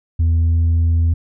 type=tone with pitch glide; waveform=sine; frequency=82.41 to 82.94 Hz; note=E2 to E2; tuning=0 to +11 cents; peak=-9 dBFS; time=0.19-1.14 s; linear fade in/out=10 ms; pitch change=+11 cents; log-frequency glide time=0.41-0.57 s; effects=tanh soft clip ceiling -11 dBFS

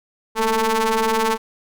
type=ring-modulated tone; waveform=sawtooth; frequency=220 Hz; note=A3; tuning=in tune; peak=-10 dBFS; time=0.35-1.38 s; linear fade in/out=50 ms; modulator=669 Hz; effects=none

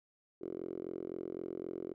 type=tone with band-pass filter; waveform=5% pulse; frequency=43.84 Hz; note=F1; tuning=7 cents sharp; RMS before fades=-42 dBFS; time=0.41-1.94 s; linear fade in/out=10 ms; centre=370 Hz; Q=4.3; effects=none

